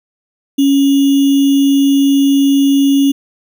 sine tone with sample-and-hold, 277.2 Hz, C#4, in tune, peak -7 dBFS, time 0.58-3.12 s, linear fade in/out 10 ms, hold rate 3150 Hz, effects none

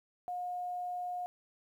sine tone, 717 Hz, F5, 45 cents sharp, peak -35 dBFS, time 0.28-1.26 s, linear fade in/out 0 ms, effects 11-bit

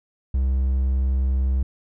triangle tone, 65.6 Hz, C2, 5 cents sharp, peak -16 dBFS, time 0.34-1.63 s, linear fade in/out 5 ms, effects none

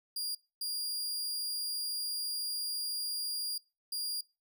sawtooth tone bursts at uneven times, 4818 Hz, D8, 43 cents sharp, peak -31 dBFS, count 3, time 0.16-0.35 / 0.61-3.58 / 3.92-4.21 s, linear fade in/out 5 ms, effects noise-tail reverb RT60 0.3 s tail -24 dB re dry

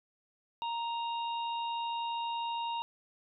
harmonic tone, 932.3 Hz, A#5, in tune, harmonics 1 / 3 / 4, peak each -33 / -43 / -45 dBFS, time 0.62-2.82 s, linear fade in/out 0 ms, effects none

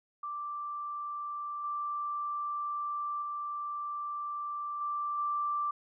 sine tone with level steps, 1174.7 Hz, D6, in tune, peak -35 / -32 / -34 / -31 / -29 dBFS, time 0.23-5.71 s, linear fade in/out 5 ms, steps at 1.64 / 3.22 / 4.81 / 5.18 s, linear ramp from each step 2 ms, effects none

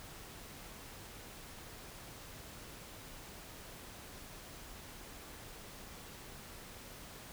silence, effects pink hiss -51 dBFS RMS until 7.32 s

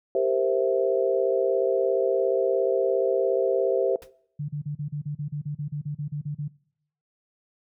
sine chord, C dominant seventh, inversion second, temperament equal, 392 / 466.2 / 523.3 / 659.3 Hz, G4 / Bb4 / C5 / E5, 0 / 0 / 0 / 0 cents, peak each -25 / -28 / -24 / -28 dBFS, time 0.15-3.96 s, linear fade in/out 2 ms
pink noise with exponential decay, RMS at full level -42 dBFS, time 4.02-4.11 s, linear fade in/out 1 ms, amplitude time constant 19 ms
sine tone bursts, 146.83 Hz, D3, in tune, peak -27 dBFS, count 16, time 4.39-6.482 s, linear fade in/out 10 ms, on 97 ms, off 36 ms
effects noise-tail reverb RT60 0.7 s tail -22 dB re dry

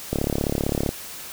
click train, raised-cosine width 2 ms, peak -9 dBFS, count 28, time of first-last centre 0.13-0.891 s, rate 35.5 Hz, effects white hiss -37 dBFS RMS until 1.32 s

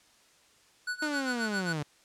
square tone with tremolo, 1478 Hz, F#6, 2 cents flat, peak -30 dBFS, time 0.87-1.73 s, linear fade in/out 5 ms, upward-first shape sine, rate 7.5 Hz, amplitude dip 90%
sawtooth linear sweep, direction down, 311.4 to 141.9 Hz, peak -27 dBFS, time 1.02-1.83 s, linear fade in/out 5 ms
effects white hiss -62 dBFS RMS until 2.04 s + low-pass 8000 Hz 12 dB/octave

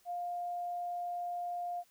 sine tone, 704 Hz, F5, 14 cents sharp, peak -35 dBFS, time 0.05-1.84 s, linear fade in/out 50 ms, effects white hiss -68 dBFS RMS until 1.9 s

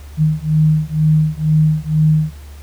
sine beating tone pair, 154 / 156.1 Hz, D#3 / D#3, -17 / +6 cents, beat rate 2.1 Hz, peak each -14 dBFS, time 0.17-2.34 s, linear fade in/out 50 ms, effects added 72 Hz sine -32 dBFS peak until 2.62 s + pink hiss -45 dBFS RMS until 2.62 s

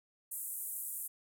white band-pass noise, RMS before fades -41 dBFS, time 0.31-1.08 s, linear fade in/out 10 ms, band 8200 to 15000 Hz, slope 48 dB/octave, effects none

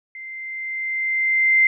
sine tone with level ramp, 2084 Hz, C7, 7 cents flat, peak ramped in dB -33 to -11 dBFS, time 0.15-1.67 s, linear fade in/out 2 ms, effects none

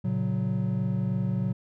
triangle chord, F# major, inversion first, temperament just, 115.62 / 138.75 / 185 Hz, A#2 / C#3 / F#3, -14 / +2 / 0 cents, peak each -27 / -29 / -26 dBFS, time 0.04-1.53 s, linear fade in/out 10 ms, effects none

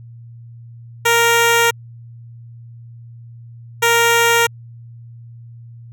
10% pulse tone bursts at uneven times, 466.2 Hz, A#4, in tune, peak -3 dBFS, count 2, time 1.05-1.71 / 3.82-4.47 s, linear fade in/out 10 ms, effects added 117 Hz sine -35 dBFS peak until 5.92 s

